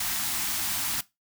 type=band-stop noise; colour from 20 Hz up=white; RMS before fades=-29 dBFS; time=0-1.01 s; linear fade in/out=5 ms; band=340 to 680 Hz; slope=48 dB/octave; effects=noise-tail reverb RT60 0.2 s tail -19 dB re dry